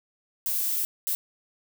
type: noise bursts at uneven times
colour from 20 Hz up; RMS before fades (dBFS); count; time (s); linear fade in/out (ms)
violet; -27; 2; 0.46-0.85 / 1.07-1.15; 0
effects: none